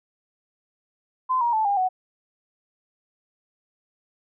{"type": "tone with pitch steps", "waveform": "sine", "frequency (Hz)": [1027, 947.2, 873.6, 805.8, 743.2], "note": ["C6", "A#5", "A5", "G5", "F#5"], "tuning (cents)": [-33, 27, -13, 48, 7], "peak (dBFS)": -19, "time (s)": [1.29, 1.89], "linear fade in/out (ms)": 20, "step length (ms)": 120, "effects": []}